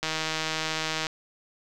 click train, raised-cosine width 0.2 ms, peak -11 dBFS, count 165, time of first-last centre 0.03-1.068 s, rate 158 Hz, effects none

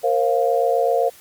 sine chord, Bb suspended second, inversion none, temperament equal with one note detuned, 466.2 / 533.9 / 698.5 Hz, Bb4 / C5 / F5, 0 / +35 / 0 cents, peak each -20 dBFS, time 0.03-1.1 s, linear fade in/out 20 ms, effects white hiss -47 dBFS RMS until 1.2 s + Opus 48 kbps

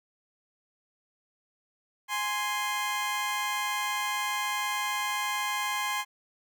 20% pulse tone pair together, 830.6 / 1046.5 Hz, G#5 / C6, 0 / 0 cents, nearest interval major third, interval 400 cents, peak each -28 / -25 dBFS, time 2.08-6.05 s, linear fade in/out 50 ms, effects none

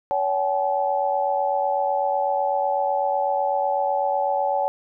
sine tone cluster, 564 / 766 / 854 Hz, C#5 / G5 / G#5, +30 / -40 / +48 cents, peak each -24 dBFS, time 0.11-4.68 s, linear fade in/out 0 ms, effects none

